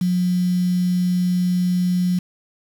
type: tone with quantisation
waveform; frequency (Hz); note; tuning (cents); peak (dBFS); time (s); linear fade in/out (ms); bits
sine; 180; F#3; -47; -16; 0.01-2.19; 5; 6
effects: none